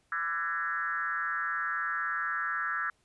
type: tone with frequency modulation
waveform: sine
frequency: 1504 Hz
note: F#6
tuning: 28 cents sharp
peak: -29 dBFS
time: 0.12-2.9 s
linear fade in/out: 2 ms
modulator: 163 Hz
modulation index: 1.8
effects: pink hiss -71 dBFS RMS until 3.04 s + resampled to 24000 Hz